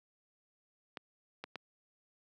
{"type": "clicks", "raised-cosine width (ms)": 0.3, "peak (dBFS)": -25, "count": 3, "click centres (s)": [0.972, 1.44, 1.557], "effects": ["high-pass 200 Hz 12 dB/octave"]}